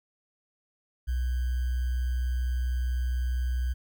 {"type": "tone with sample-and-hold", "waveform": "sine", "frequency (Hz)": 62.2, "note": "B1", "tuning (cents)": 13, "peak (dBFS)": -25, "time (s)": [1.07, 3.74], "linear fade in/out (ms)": 20, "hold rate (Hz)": 1575, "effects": []}